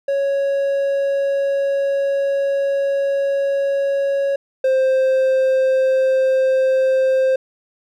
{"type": "tone pair in turn", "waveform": "triangle", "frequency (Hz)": [554.4, 525.1], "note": ["C#5", "C5"], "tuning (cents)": [0, 6], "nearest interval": "minor second", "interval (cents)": 94, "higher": "first", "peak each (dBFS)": [-14, -11], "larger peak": "second", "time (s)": [[0.08, 4.36], [4.64, 7.36]], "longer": "first", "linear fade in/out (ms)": 5, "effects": []}